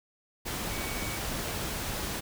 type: tone in noise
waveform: sine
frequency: 2253 Hz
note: C#7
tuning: 28 cents sharp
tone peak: -41 dBFS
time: 0.7-1.18 s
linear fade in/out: 20 ms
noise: pink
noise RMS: -34 dBFS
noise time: 0.45-2.21 s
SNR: -10 dB
effects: none